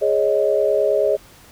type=chord; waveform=sine; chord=Ab suspended fourth; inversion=none; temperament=just; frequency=415.3 / 553.7 / 623 Hz; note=Ab4 / Db5 / Eb5; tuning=0 / -2 / +2 cents; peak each=-19 dBFS; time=0.01-1.17 s; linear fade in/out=20 ms; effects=pink hiss -47 dBFS RMS until 1.51 s